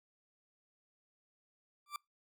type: tone with exponential growth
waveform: 40% pulse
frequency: 1174.7 Hz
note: D6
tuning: in tune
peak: -34 dBFS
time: 1.86-1.96 s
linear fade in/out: 2 ms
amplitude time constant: 21 ms
effects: noise-tail reverb RT60 0.2 s tail -26 dB re dry

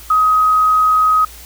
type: tone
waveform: sine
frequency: 1261 Hz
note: D#6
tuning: 23 cents sharp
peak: -9 dBFS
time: 0.1-1.25 s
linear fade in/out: 5 ms
effects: added 57 Hz sine -38 dBFS peak until 1.45 s + white hiss -38 dBFS RMS until 1.45 s

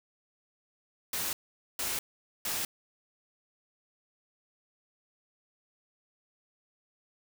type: noise bursts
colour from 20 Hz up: white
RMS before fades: -33 dBFS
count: 3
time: 1.13-2.65 s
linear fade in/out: 2 ms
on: 200 ms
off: 460 ms
effects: none

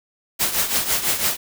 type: noise with tremolo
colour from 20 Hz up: white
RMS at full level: -18 dBFS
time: 0.39-1.37 s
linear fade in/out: 20 ms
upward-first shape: triangle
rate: 6 Hz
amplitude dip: 75%
effects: none

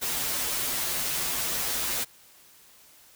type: noise with comb filter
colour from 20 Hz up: white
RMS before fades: -29 dBFS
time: 0.01-2.05 s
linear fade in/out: 20 ms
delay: 9.8 ms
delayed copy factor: -0.95
effects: white hiss -55 dBFS RMS until 3.15 s

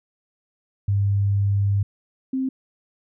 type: tone pair in turn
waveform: sine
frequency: 100 / 262.9 Hz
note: G2 / C4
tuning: +35 / +8 cents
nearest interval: octave + perfect fourth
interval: 1673 cents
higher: second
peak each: -17 / -21 dBFS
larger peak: first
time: 0.88-1.83 / 2.33-2.49 s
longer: first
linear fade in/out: 5 ms
effects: none

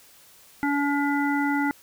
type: harmonic tone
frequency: 285.3 Hz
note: C#4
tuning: 50 cents sharp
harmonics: 1 / 3 / 5 / 7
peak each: -23 / -28 / -30 / -31 dBFS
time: 0.63-1.71 s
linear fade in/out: 0 ms
effects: white hiss -53 dBFS RMS until 1.82 s

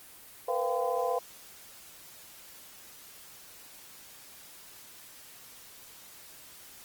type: tone cluster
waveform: sine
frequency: 469.4 / 504 / 694 / 787 / 1020 Hz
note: A#4 / B4 / F5 / G5 / C6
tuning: +12 / +35 / -11 / +7 / -44 cents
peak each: -35 / -31 / -32 / -36 / -36 dBFS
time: 0.48-1.19 s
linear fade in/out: 5 ms
effects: white hiss -51 dBFS RMS until 6.84 s + Opus 24 kbps

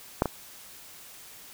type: clicks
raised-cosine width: 1 ms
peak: -7 / -13 dBFS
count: 2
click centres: 0.221 / 0.257 s
effects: white hiss -48 dBFS RMS until 1.53 s

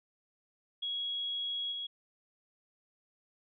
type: tone with level steps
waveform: sine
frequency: 3322 Hz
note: G#7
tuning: in tune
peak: -33 / -36 dBFS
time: 0.82-1.87 s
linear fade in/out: 10 ms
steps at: 1.71 s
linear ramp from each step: 20 ms
effects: none

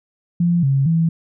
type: tone with pitch steps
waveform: sine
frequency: 172.7 / 136.5 / 164.5 Hz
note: F3 / C#3 / E3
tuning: -19 / -26 / -3 cents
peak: -13 dBFS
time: 0.4-1.09 s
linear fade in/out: 5 ms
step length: 230 ms
effects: none

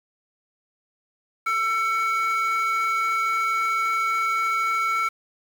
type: tone pair together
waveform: triangle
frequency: 1337.7 / 2234 Hz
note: E6 / C#7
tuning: +25 / +13 cents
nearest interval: major sixth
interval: 888 cents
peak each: -19 / -24 dBFS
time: 1.46-5.09 s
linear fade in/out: 10 ms
effects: tanh soft clip ceiling -15 dBFS + 7-bit

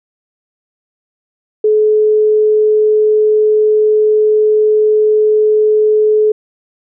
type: tone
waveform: sine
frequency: 428 Hz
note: A4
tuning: 48 cents flat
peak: -7 dBFS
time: 1.64-6.32 s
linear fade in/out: 5 ms
effects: none

